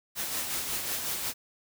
white noise with tremolo, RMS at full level -31 dBFS, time 0.15-1.34 s, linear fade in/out 50 ms, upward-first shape sine, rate 5.5 Hz, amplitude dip 40%, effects none

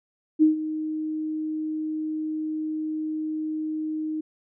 sine tone with ADSR envelope, 311.1 Hz, D#4, in tune, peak -12 dBFS, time 0.39-4.21 s, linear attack 33 ms, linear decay 130 ms, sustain -14 dB, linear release 8 ms, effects none

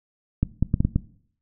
clicks, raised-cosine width 5 ms, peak -7 dBFS, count 6, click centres 0.43 / 0.626 / 0.741 / 0.805 / 0.85 / 0.96 s, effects noise-tail reverb RT60 0.6 s tail -19 dB re dry

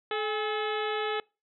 harmonic tone with a mistuned harmonic, 430 Hz, A4, 40 cents flat, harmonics 1 / 2 / 3 / 4 / 5 / 6 / 7 / 8 / 9, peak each -31 / -35 / -36 / -38 / -41 / -43 / -42 / -42 / -46 dBFS, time 0.11-1.2 s, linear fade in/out 2 ms, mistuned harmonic 2, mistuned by -77 cents, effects noise-tail reverb RT60 0.3 s tail -26 dB re dry

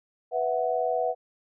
sine chord, B suspended fourth, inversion none, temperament equal, 493.9 / 659.3 / 740 Hz, B4 / E5 / F#5, 0 / 0 / 0 cents, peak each -28 dBFS, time 0.31-1.15 s, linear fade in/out 50 ms, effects none

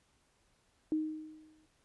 sine tone with exponential decay, 311.1 Hz, D#4, in tune, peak -27 dBFS, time 0.92-1.66 s, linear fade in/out 1 ms, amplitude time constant 160 ms, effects pink hiss -72 dBFS RMS until 1.84 s + resampled to 24000 Hz

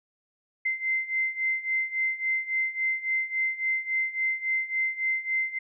sine beating tone pair, 2074 / 2077.6 Hz, C7 / C7, -16 / -13 cents, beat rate 3.6 Hz, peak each -30 / -27 dBFS, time 0.65-5.59 s, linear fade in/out 10 ms, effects none

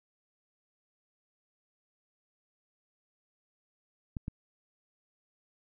clicks, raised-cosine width 5 ms, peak -23 dBFS, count 2, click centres 4.168 / 4.281 s, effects none

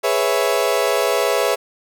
35% pulse chord, C# minor seventh, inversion second, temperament equal, 415.3 / 493.9 / 554.4 / 659.3 Hz, G#4 / B4 / C#5 / E5, 0 / 0 / 0 / 0 cents, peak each -20 dBFS, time 0.03-1.56 s, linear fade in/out 20 ms, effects none

